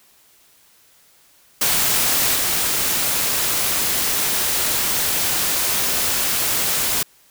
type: noise with level steps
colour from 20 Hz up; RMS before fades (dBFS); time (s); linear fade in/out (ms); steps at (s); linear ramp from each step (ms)
white; -18 / -20; 1.61-7.03; 5; 2.35; 5
effects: white hiss -54 dBFS RMS until 7.3 s